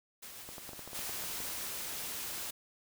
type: noise with tremolo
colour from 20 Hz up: white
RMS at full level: -47 dBFS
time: 0.22-1.69 s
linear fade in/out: 10 ms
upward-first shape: sine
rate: 7.3 Hz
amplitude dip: 25%
type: clicks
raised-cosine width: 1 ms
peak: -32 dBFS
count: 11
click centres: 0.49 / 0.582 / 0.692 / 0.733 / 0.793 / 0.876 / 0.932 / 0.991 / 1.094 / 1.238 / 1.403 s
type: noise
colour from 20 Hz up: white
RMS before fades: -40 dBFS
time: 0.94-2.51 s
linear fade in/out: 10 ms
effects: none